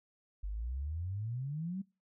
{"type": "exponential sweep", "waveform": "sine", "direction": "up", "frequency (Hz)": [47, 198.5], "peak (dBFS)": -35, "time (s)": [0.43, 1.82], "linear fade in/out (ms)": 10, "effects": ["noise-tail reverb RT60 0.3 s tail -24 dB re dry"]}